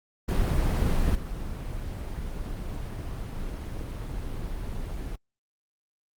brown noise with level steps, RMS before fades -23 / -33 dBFS, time 0.28-5.16 s, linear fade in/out 10 ms, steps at 1.15 s, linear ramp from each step 2 ms, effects Opus 24 kbps

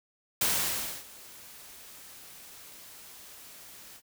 white noise with ADSR envelope, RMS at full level -26 dBFS, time 0.41-4.02 s, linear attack 4 ms, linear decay 620 ms, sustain -23 dB, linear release 62 ms, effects none

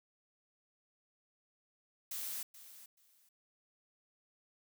blue noise with echo, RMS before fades -41 dBFS, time 2.11-2.43 s, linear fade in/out 5 ms, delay 430 ms, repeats 2, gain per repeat -14 dB, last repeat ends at 3.29 s, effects none

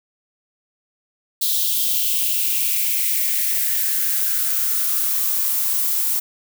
violet noise with high-pass filter sweep, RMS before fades -20 dBFS, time 1.41-6.2 s, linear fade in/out 10 ms, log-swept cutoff 3700 to 820 Hz, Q 4.2, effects none

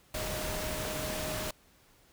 sine tone in noise, 620 Hz, D#5, 6 cents flat, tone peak -39 dBFS, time 0.14-1.51 s, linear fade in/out 5 ms, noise pink, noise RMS -36 dBFS, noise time 0.14-1.51 s, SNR -6 dB, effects pink hiss -63 dBFS RMS until 2.12 s

